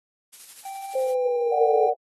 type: noise with tremolo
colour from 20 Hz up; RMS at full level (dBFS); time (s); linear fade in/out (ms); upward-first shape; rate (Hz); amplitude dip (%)
blue; -41; 0.32-1.15; 20; sine; 12; 45
type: tone with pitch glide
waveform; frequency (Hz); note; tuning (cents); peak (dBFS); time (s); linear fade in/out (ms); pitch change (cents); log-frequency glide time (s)
triangle; 781 to 795.1; G5 to G5; -7 to +24; -31; 0.65-1.9; 5; +31; 0.77-1.2
type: linear sweep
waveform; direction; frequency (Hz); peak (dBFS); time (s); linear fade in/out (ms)
sine; down; 527 to 430; -21; 0.95-1.87; 5
type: chord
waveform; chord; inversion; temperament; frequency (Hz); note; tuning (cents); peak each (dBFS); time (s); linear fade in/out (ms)
sine; Bb augmented; none; equal; 466.2 / 587.3 / 740; Bb4 / D5 / F#5; 0 / 0 / 0; -25 / -26 / -23; 1.51-1.94; 20
effects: AAC 32 kbps